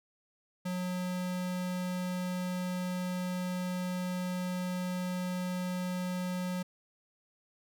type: tone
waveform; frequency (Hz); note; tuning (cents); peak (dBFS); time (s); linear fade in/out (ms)
square; 181.4; F#3; -34; -33; 0.65-6.63; 10
effects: none